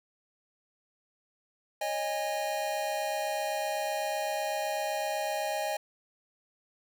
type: chord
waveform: square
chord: C# suspended second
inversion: none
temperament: equal with one note detuned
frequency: 554.4 / 622.3 / 817.3 Hz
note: C#5 / D#5 / G#5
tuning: 0 / 0 / -28 cents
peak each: -39 / -34 / -34 dBFS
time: 1.81-5.77 s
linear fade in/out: 5 ms
effects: none